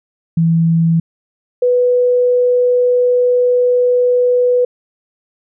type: tone pair in turn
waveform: sine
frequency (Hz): 165.1 / 493.8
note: E3 / B4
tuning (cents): +3 / 0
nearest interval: octave + perfect fifth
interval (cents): 1897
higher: second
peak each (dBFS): -9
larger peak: neither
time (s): 0.37-1 / 1.62-4.65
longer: second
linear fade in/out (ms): 5
effects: none